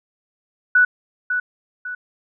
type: tone with echo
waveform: sine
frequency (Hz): 1480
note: F#6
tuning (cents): 0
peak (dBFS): -10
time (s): 0.75-0.85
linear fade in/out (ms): 5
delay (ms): 550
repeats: 2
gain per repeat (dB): -8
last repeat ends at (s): 1.95
effects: none